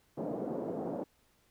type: band-pass noise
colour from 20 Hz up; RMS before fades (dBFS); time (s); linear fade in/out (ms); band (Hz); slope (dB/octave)
white; -37; 0.17-1.04; 10; 160 to 600; 24
effects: pink hiss -70 dBFS RMS until 1.5 s